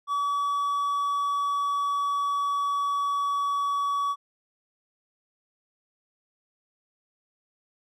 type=tone with pitch glide; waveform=triangle; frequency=1141 to 1134.4 Hz; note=C#6 to C#6; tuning=+50 to +40 cents; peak=-22 dBFS; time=0.07-4.16 s; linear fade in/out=50 ms; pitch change=-10 cents; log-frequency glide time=0.29-3.92 s; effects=none